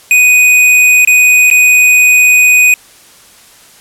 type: tone with dropouts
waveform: square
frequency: 2489 Hz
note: D#7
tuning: in tune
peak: -4 dBFS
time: 0.11-2.74 s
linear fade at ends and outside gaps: 1 ms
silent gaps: 1.049-1.074 / 1.501-1.512 s
effects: white hiss -40 dBFS RMS until 3.8 s + low-pass 12000 Hz 12 dB/octave